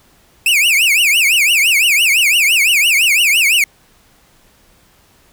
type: tone with vibrato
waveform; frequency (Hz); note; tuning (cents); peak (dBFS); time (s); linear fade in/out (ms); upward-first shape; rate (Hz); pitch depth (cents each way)
45% pulse; 2520; D#7; +21; -9; 0.46-3.64; 2; triangle; 5.9; 300
effects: pink hiss -51 dBFS RMS until 5.32 s